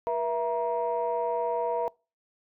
sine tone cluster, 480.1 / 664 / 945 Hz, B4 / E5 / A#5, -49 / +12 / +23 cents, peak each -29 dBFS, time 0.07-1.88 s, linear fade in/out 0 ms, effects noise-tail reverb RT60 0.3 s tail -25 dB re dry + tanh soft clip ceiling -18 dBFS

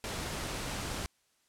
pink noise, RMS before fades -37 dBFS, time 0.04-1.06 s, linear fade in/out 0 ms, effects white hiss -72 dBFS RMS until 1.48 s + low-pass 10000 Hz 12 dB/octave

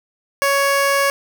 15% pulse tone, 557 Hz, C#5, 8 cents sharp, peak -8 dBFS, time 0.42-1.1 s, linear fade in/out 0 ms, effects none

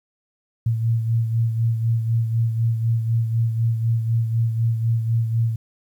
sine beating tone pair, 114 / 118 Hz, A#2 / A#2, -38 / +22 cents, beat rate 4 Hz, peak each -18 / -27 dBFS, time 0.66-5.56 s, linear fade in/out 5 ms, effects 9-bit

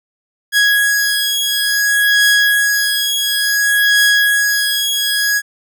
sawtooth beating tone pair, 1661.2 / 1661.77 Hz, G#6 / G#6, 0 / +1 cents, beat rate 0.57 Hz, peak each -11 dBFS, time 0.52-5.42 s, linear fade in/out 50 ms, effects none

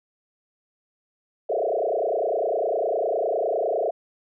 sine tone with frequency modulation, 552 Hz, C#5, 7 cents flat, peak -21 dBFS, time 1.49-3.91 s, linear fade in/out 10 ms, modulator 29.9 Hz, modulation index 4.9, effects none

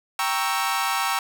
sawtooth chord, G diminished seventh, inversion none, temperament equal, 784 / 932.3 / 1108.7 / 1318.5 Hz, G5 / Bb5 / Db6 / Fb6, 0 / 0 / 0 / 0 cents, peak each -24 dBFS, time 0.19-1.19 s, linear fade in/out 2 ms, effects none

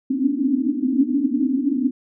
white band-pass noise, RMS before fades -20 dBFS, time 0.1-1.91 s, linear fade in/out 10 ms, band 250 to 290 Hz, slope 96 dB/octave, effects none

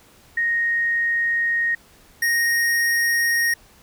sine / square tone pair in turn, 1864.7 / 1864.7 Hz, A#6 / A#6, 0 / 0 cents, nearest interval unison, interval 0 cents, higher neither, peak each -18 dBFS, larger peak neither, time 0.37-1.75 / 2.22-3.54 s, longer first, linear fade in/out 5 ms, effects pink hiss -52 dBFS RMS until 3.82 s

